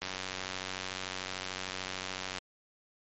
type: click train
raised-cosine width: 0.2 ms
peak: -18 dBFS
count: 222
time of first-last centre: 0.02-2.384 s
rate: 93.5 Hz
effects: MP3 32 kbps